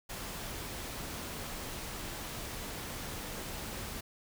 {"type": "noise", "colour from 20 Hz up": "pink", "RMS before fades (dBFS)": -41, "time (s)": [0.09, 4.01], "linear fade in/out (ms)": 10, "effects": []}